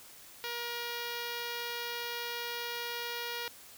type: tone with notch filter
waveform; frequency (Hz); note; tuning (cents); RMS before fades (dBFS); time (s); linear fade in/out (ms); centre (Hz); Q
5% pulse; 475; A#4; +33; -38; 0.44-3.48; 0; 7500; 0.97
effects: white hiss -53 dBFS RMS until 3.77 s